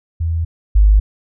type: tone pair in turn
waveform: sine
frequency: 82.41 / 51.2 Hz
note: E2 / G#1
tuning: 0 / -24 cents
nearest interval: minor sixth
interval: 824 cents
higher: first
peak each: -15 / -6 dBFS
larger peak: second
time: 0.2-0.45 / 0.75-1 s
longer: neither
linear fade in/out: 10 ms
effects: none